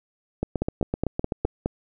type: two click trains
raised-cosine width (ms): 2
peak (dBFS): -11 / -10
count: 9 / 6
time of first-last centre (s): 0.43-1.449 / 0.62-1.66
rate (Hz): 7.85 / 4.81
effects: none